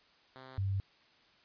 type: tone pair in turn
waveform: 5% pulse / sine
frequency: 130.81 / 97.52 Hz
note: C3 / G2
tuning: 0 / -8 cents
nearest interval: perfect fourth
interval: 508 cents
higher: first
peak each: -38 / -30 dBFS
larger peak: second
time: 0.36-0.58 / 0.58-0.8 s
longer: neither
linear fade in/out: 0 ms
effects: white hiss -65 dBFS RMS until 1.44 s + resampled to 11025 Hz